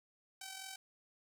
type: tone with amplitude modulation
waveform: 5% pulse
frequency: 768 Hz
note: G5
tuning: 36 cents flat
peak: -32 dBFS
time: 0.41-0.76 s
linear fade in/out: 5 ms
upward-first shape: sine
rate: 44 Hz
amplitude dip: 50%
effects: none